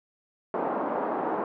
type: band-pass noise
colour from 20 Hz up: white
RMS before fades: -29 dBFS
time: 0.54-1.44 s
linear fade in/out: 2 ms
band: 230 to 990 Hz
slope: 24 dB/octave
effects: none